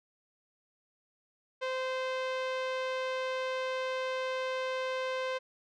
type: tone with low-pass filter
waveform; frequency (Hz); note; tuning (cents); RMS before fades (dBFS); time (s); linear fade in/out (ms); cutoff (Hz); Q
sawtooth; 518; C5; -17; -34; 1.61-5.39; 20; 3400; 0.99
effects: none

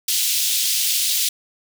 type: high-pass noise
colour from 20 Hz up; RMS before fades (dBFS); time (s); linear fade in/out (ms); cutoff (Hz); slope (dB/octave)
pink; -20; 0.08-1.29; 5; 3200; 24
effects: none

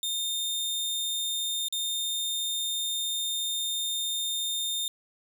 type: tone with dropouts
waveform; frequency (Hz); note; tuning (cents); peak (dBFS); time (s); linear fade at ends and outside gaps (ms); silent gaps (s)
sawtooth; 3637; A#7; -43; -25; 0.03-4.88; 1; 1.684-1.725
effects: none

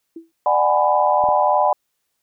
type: tone with exponential decay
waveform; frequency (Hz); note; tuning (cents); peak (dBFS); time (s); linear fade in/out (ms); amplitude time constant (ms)
sine; 329.6; E4; 0; -28; 0.16-0.32; 5; 33
type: chord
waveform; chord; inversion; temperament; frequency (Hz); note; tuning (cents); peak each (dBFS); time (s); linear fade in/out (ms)
sine; G# half-diminished seventh; second; just; 598 / 747.5 / 830.6 / 996.7; D5 / F#5 / G#5 / B5; +31 / +17 / 0 / +16; -19; 0.46-1.73; 2
type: clicks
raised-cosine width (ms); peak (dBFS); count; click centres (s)
2; -22; 2; 1.239 / 1.288
effects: white hiss -73 dBFS RMS until 2.22 s

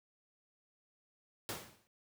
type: noise with exponential decay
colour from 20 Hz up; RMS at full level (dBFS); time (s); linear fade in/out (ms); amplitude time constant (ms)
pink; -37; 1.49-1.87; 0; 81
effects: high-pass 100 Hz 12 dB/octave

